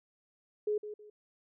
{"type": "tone with echo", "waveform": "sine", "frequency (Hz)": 420.7, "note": "G#4", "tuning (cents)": 22, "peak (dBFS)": -28, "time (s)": [0.67, 0.78], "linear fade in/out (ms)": 5, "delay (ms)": 160, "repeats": 2, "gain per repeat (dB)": -11, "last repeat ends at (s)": 1.1, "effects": []}